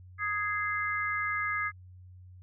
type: chord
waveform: sine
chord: Ab major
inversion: second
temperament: just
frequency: 1245.9 / 1661.2 / 2077 Hz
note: Eb6 / Ab6 / C7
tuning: +2 / 0 / -13 cents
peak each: -33 dBFS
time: 0.18-1.72 s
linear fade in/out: 50 ms
effects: added 91 Hz sine -48 dBFS peak until 2.42 s